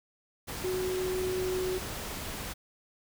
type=tone in noise; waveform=sine; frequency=370 Hz; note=F#4; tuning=in tune; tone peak=-29 dBFS; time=0.63-1.79 s; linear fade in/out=20 ms; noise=pink; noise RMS=-38 dBFS; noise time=0.47-2.54 s; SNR=+6 dB; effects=none